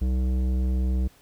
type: tone with tanh clipping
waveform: triangle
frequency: 63.6 Hz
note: C2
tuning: 48 cents flat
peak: -23 dBFS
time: 0.01-1.08 s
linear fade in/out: 10 ms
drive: 17 dB
effects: pink hiss -57 dBFS RMS until 1.21 s